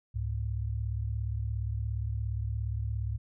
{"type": "tone pair together", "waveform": "sine", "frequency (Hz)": [69.2, 106.37], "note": ["C#2", "G#2"], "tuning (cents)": [-2, 42], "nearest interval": "perfect fifth", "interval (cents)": 744, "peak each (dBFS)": [-33, -32], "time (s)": [0.14, 3.18], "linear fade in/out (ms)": 20, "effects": []}